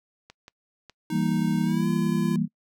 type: clicks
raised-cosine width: 0.2 ms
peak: -27 dBFS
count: 3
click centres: 0.3 / 0.481 / 0.897 s
type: tone with pitch glide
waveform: square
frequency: 311.1 to 339.3 Hz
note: D#4 to F4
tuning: 0 to -50 cents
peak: -31 dBFS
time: 1.1-2.36 s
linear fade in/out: 2 ms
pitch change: +150 cents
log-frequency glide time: 1.63-1.87 s
type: chord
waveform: sine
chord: E diminished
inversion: none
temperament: equal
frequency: 164.81 / 196 / 233.1 Hz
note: E3 / G3 / Bb3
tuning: 0 / 0 / 0 cents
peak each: -26 dBFS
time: 1.1-2.48 s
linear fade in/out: 50 ms
effects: noise-tail reverb RT60 0.1 s tail -25 dB re dry